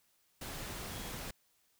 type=tone in noise; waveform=sine; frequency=3322 Hz; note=G#7; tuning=in tune; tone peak=-54 dBFS; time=0.91-1.12 s; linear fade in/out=5 ms; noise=pink; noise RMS=-43 dBFS; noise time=0.41-1.31 s; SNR=-14 dB; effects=white hiss -73 dBFS RMS until 1.79 s